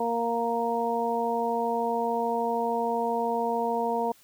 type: harmonic tone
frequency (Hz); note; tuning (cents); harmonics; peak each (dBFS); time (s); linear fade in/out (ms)
233.1; A#3; 0; 1 / 2 / 3 / 4; -33 / -29 / -30 / -29; 0-4.12; 5
effects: white hiss -58 dBFS RMS until 4.23 s